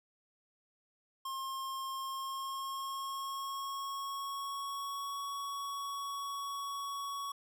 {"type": "tone with pitch glide", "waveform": "square", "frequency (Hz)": [1069, 1118.9], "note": ["C6", "C#6"], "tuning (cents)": [37, 16], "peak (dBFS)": -38, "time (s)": [1.25, 7.32], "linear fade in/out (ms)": 5, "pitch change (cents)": 79, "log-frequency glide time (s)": [1.94, 5.22], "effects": []}